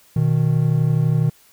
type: tone pair together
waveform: triangle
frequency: 123.47 / 155.56 Hz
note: B2 / D#3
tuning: 0 / 0 cents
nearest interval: major third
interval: 400 cents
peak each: -16 / -15 dBFS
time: 0.16-1.3 s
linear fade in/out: 5 ms
effects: white hiss -53 dBFS RMS until 1.52 s